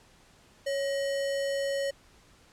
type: tone with sample-and-hold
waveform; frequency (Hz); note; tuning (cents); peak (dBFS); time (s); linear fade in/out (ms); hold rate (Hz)
sine; 554.4; C#5; 0; -27; 0.66-1.91; 10; 2450
effects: pink hiss -59 dBFS RMS until 2.52 s + low-pass 9000 Hz 12 dB/octave